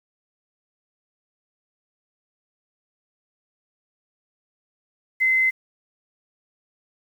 sine tone, 2056 Hz, C7, 31 cents flat, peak -16 dBFS, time 5.2-5.51 s, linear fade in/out 20 ms, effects 8-bit

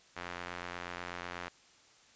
sawtooth tone with band-pass filter, 88.2 Hz, F2, 18 cents sharp, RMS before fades -43 dBFS, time 0.16-1.49 s, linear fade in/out 10 ms, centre 1700 Hz, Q 0.97, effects white hiss -62 dBFS RMS until 2.15 s + resampled to 16000 Hz

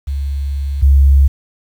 sine tone pair in turn, 69.6 / 68.96 Hz, C#2 / C#2, +8 / -8 cents, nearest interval unison, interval 16 cents, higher first, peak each -16 / -5 dBFS, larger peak second, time 0.07-0.82 / 0.82-1.28 s, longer first, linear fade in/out 10 ms, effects 7-bit

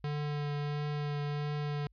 square tone with vibrato, 146.83 Hz, D3, in tune, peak -33 dBFS, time 0.04-1.87 s, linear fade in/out 2 ms, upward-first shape triangle, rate 1.5 Hz, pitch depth 15 cents each way, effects added 50 Hz sine -61 dBFS peak until 1.92 s + resampled to 11025 Hz

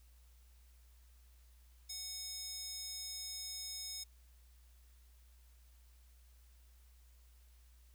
square tone with high-pass filter, 740 Hz, F#5, in tune, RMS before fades -45 dBFS, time 1.89-4.04 s, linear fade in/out 10 ms, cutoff 5300 Hz, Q 2.7, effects added 60 Hz sine -60 dBFS peak until 7.94 s + white hiss -72 dBFS RMS until 7.94 s

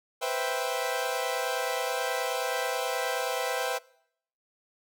sawtooth chord, C major seventh, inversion third, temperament equal, 493.9 / 523.3 / 659.3 / 784 Hz, B4 / C5 / E5 / G5, 0 / 0 / 0 / 0 cents, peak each -29 / -30 / -30 / -30 dBFS, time 0.21-3.79 s, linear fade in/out 20 ms, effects noise-tail reverb RT60 0.7 s tail -23 dB re dry

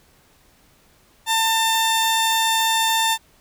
sawtooth tone pair together, 896.5 / 1793 Hz, A5 / A6, +32 / +32 cents, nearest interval octave, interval 1200 cents, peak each -15 dBFS, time 1.26-3.18 s, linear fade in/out 50 ms, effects pink hiss -56 dBFS RMS until 3.4 s

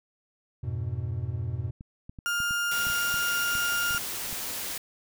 triangle chord, F diminished, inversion none, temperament equal, 87.31 / 103.83 / 123.47 Hz, F2 / Ab2 / Cb3, 0 / 0 / 0 cents, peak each -32 / -32 / -30 dBFS, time 0.63-1.71 s, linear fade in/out 10 ms
clicks, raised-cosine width 5 ms, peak -29 dBFS, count 12, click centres 1.809 / 2.095 / 2.188 / 2.403 / 2.509 / 2.869 / 2.901 / 3.142 / 3.553 / 3.908 / 3.948 / 4.328 s
35% pulse tone, 1408 Hz, F6, 14 cents sharp, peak -24 dBFS, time 2.26-3.98 s, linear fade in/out 0 ms
white noise, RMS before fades -34 dBFS, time 2.71-4.78 s, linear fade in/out 5 ms
effects none

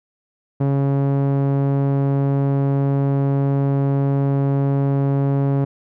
sawtooth tone with low-pass filter, 138.59 Hz, C#3, in tune, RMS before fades -18 dBFS, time 0.6-5.65 s, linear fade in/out 10 ms, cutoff 700 Hz, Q 0.6, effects none

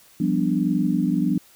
sine chord, G dominant seventh, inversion third, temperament equal, 174.61 / 196 / 246.9 / 293.7 Hz, F3 / G3 / B3 / D4, 0 / 0 / 0 / 0 cents, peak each -24 dBFS, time 0.2-1.38 s, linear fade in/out 5 ms, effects white hiss -53 dBFS RMS until 1.55 s

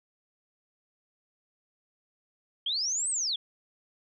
sine linear two-way sweep, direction up then down, 3106 to 8490 to 3225 Hz, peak -27 dBFS, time 2.66-3.36 s, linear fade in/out 5 ms, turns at 3.1 s, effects none

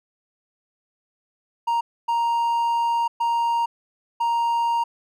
triangle tone bursts at uneven times, 934 Hz, A#5, 3 cents sharp, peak -17 dBFS, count 4, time 1.67-1.81 / 2.08-3.08 / 3.2-3.66 / 4.2-4.84 s, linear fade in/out 10 ms, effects none

